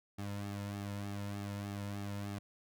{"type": "tone with flanger", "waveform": "sawtooth", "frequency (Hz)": 101.1, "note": "G#2", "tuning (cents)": -46, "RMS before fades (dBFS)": -41, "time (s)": [0.18, 2.39], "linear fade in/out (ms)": 10, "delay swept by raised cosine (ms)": [2, 2.62], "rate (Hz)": 3.3, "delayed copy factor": -0.75, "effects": []}